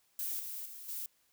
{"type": "noise with level steps", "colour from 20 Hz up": "violet", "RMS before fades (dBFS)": [-37, -42, -48, -40], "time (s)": [0.19, 1.06], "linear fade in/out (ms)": 2, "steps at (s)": [0.39, 0.65, 0.88], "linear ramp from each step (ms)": 10, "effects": ["white hiss -72 dBFS RMS until 1.32 s"]}